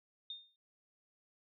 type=tone with exponential decay; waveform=sine; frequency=3650 Hz; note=A#7; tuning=37 cents flat; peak=-39 dBFS; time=0.3-0.56 s; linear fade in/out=2 ms; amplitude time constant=56 ms; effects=none